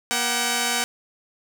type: tone pair together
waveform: 5% pulse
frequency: 238 / 760 Hz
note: A#3 / F#5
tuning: +36 / +46 cents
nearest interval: octave + minor sixth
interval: 2010 cents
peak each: -15 / -11 dBFS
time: 0.11-0.84 s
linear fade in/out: 0 ms
effects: none